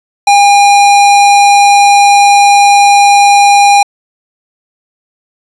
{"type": "tone", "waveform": "square", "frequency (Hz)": 809, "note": "G#5", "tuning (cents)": -46, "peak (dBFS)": -3, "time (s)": [0.27, 3.83], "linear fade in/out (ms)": 5, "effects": ["resampled to 22050 Hz", "7-bit"]}